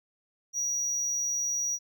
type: tone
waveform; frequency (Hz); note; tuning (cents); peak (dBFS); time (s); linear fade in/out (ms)
triangle; 5780; F#8; -41; -26; 0.53-1.79; 50
effects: none